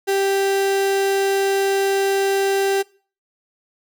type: tone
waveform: 35% pulse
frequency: 392 Hz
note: G4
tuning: in tune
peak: -15 dBFS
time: 0.07-2.83 s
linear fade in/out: 20 ms
effects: noise-tail reverb RT60 0.4 s tail -22 dB re dry